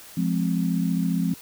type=chord; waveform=sine; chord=F minor; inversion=none; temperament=just; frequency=174.61 / 209.5 / 261.9 Hz; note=F3 / Ab3 / C4; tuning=0 / +15 / +2 cents; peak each=-23 / -27 / -27 dBFS; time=0.17-1.34 s; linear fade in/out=5 ms; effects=white hiss -45 dBFS RMS until 1.41 s